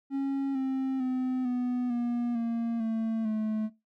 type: tone with pitch steps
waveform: triangle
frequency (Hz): 273.8 / 264.8 / 256.1 / 247.6 / 239.5 / 231.6 / 223.9 / 216.6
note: C#4 / C4 / C4 / B3 / A#3 / A#3 / A3 / A3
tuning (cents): -21 / +21 / -37 / +5 / +47 / -11 / +30 / -27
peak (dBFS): -25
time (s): 0.1-3.7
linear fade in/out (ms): 50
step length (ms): 450
effects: noise-tail reverb RT60 0.2 s tail -18 dB re dry